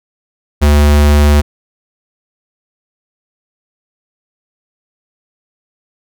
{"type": "tone", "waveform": "square", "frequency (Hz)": 73.42, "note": "D2", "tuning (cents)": 0, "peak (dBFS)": -6, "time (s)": [0.61, 1.42], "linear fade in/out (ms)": 20, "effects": []}